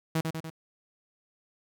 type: tone with echo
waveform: sawtooth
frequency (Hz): 160.9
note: E3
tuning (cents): -42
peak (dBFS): -21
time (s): 0.15-0.21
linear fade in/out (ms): 5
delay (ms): 97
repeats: 3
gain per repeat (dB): -4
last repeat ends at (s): 0.501
effects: none